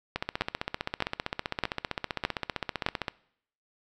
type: two click trains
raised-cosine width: 0.3 ms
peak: -9 / -13 dBFS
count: 5 / 46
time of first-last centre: 0.41-2.864 / 0.16-3.082 s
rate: 1.63 / 15.4 Hz
effects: noise-tail reverb RT60 0.7 s tail -22 dB re dry